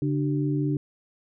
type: tone cluster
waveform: sine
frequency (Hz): 142.2 / 297.5 / 382.6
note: C#3 / D4 / G4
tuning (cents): +45 / +22 / -42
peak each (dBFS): -25 / -26 / -33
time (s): 0.02-0.77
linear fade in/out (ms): 2
effects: none